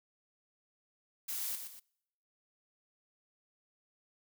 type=noise with echo; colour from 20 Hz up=blue; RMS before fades=-38 dBFS; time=1.28-1.56 s; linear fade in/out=10 ms; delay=120 ms; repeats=2; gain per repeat=-7 dB; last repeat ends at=1.8 s; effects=noise-tail reverb RT60 0.8 s tail -26 dB re dry